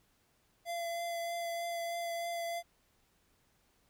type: tone with vibrato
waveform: square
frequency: 682 Hz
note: F5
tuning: 41 cents flat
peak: -36 dBFS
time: 0.65-2.63 s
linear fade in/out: 50 ms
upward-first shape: triangle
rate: 3.2 Hz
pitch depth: 15 cents each way
effects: pink hiss -72 dBFS RMS until 3.89 s